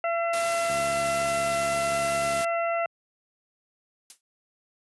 harmonic tone, 676 Hz, E5, 43 cents sharp, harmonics 1 / 2 / 3 / 4, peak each -25 / -31 / -35 / -37 dBFS, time 0.04-2.86 s, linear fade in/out 2 ms
white noise, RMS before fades -33 dBFS, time 0.33-2.45 s, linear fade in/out 5 ms
click train, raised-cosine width 3 ms, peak -27 dBFS, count 120, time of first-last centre 0.7-2.407 s, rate 69.7 Hz
blue noise with exponential decay, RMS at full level -37 dBFS, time 4.1-4.21 s, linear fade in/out 1 ms, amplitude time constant 22 ms
effects high-pass 100 Hz 12 dB/octave + resampled to 24000 Hz

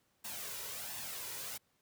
white noise with flanger, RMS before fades -43 dBFS, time 0.24-1.58 s, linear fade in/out 10 ms, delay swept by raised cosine 1.1 to 2.1 ms, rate 1.4 Hz, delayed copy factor +0.55, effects pink hiss -75 dBFS RMS until 1.81 s + high-pass 80 Hz 12 dB/octave

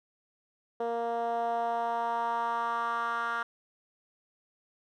10% pulse tone with band-pass filter sweep, 233.3 Hz, A#3, 2 cents sharp, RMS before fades -31 dBFS, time 0.8-3.43 s, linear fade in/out 5 ms, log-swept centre 540 to 1400 Hz, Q 3.1, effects none

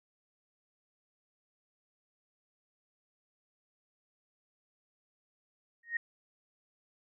sine tone with exponential growth, 1864.7 Hz, A#6, in tune, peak -26 dBFS, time 5.83-5.97 s, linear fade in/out 5 ms, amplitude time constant 30 ms, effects none

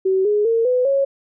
sine tone with pitch steps, 380 / 416.8 / 457.1 / 501.4 / 550 Hz, F#4 / G#4 / A#4 / B4 / C#5, +46 / +6 / -34 / +26 / -14 cents, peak -14 dBFS, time 0.05-1.05 s, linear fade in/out 10 ms, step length 200 ms, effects none

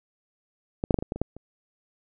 clicks, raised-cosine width 2 ms, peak -13 / -6 / -7 / -13 / -16 / -15 / -21 / -10 / -28 dBFS, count 9, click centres 0.839 / 0.908 / 0.943 / 0.988 / 1.025 / 1.121 / 1.16 / 1.216 / 1.366 s, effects none

